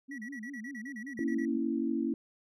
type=tone with vibrato; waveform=sine; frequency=246.9 Hz; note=B3; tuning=in tune; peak=-40 dBFS; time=0.08-1.59 s; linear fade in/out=20 ms; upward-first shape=sine; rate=5.2 Hz; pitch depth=270 cents each way
type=tone bursts; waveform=triangle; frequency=1936 Hz; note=B6; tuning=35 cents flat; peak=-40 dBFS; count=13; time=0.11-1.454 s; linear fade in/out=5 ms; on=72 ms; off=34 ms
type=chord; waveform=sine; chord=A# diminished; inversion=none; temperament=equal; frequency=233.1 / 277.2 / 329.6 Hz; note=A#3 / C#4 / E4; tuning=0 / 0 / 0 cents; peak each=-33 dBFS; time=1.19-2.14 s; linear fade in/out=2 ms
effects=none